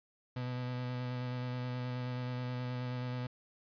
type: tone with vibrato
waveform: 35% pulse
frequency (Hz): 124.8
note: B2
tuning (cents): +19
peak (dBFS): -34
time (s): 0.36-3.27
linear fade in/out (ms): 5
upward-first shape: square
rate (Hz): 9.4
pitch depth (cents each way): 13
effects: resampled to 11025 Hz